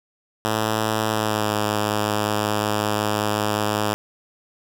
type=tone with pitch glide; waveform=5% pulse; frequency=109.1 to 105.38 Hz; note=A2 to G#2; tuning=-14 to +26 cents; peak=-9 dBFS; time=0.45-3.94 s; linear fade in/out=0 ms; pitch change=-60 cents; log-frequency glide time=1.11-1.54 s; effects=none